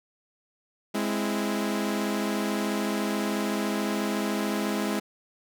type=chord; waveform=sawtooth; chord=Ab augmented; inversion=none; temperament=equal with one note detuned; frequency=207.7 / 261.6 / 330.8 Hz; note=Ab3 / C4 / E4; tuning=0 / 0 / +6 cents; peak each=-24 / -29 / -28 dBFS; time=0.94-5 s; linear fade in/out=10 ms; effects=none